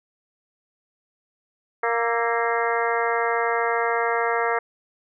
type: harmonic tone with a mistuned harmonic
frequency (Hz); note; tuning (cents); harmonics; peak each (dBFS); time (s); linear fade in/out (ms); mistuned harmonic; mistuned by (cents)
233.1; A#3; 0; 2 / 3 / 4 / 5 / 6 / 7 / 8 / 9; -25 / -27 / -28 / -29 / -30 / -30 / -31 / -32; 1.83-4.59; 5; 6; -61
effects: none